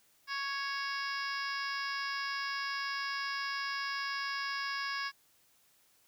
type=harmonic tone; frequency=554.4 Hz; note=C#5; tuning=in tune; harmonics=2 / 3 / 4 / 5 / 6 / 7 / 8 / 9 / 10; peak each=-39 / -38 / -43 / -47 / -51 / -52 / -51 / -42 / -48 dBFS; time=0.27-5.12 s; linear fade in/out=50 ms; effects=white hiss -68 dBFS RMS until 6.07 s